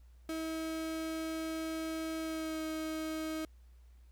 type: tone with pitch glide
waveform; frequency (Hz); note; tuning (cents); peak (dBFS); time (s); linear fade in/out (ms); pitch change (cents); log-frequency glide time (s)
35% pulse; 320.9 to 315.8; E4 to D#4; -46 to +26; -34; 0.29-3.45; 2; -28; 2.21-2.63
effects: added 60 Hz sine -55 dBFS peak until 4.11 s + pink hiss -74 dBFS RMS until 4.11 s